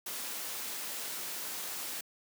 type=noise; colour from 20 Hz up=white; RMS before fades=-39 dBFS; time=0.06-2.01 s; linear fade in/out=5 ms; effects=high-pass 200 Hz 12 dB/octave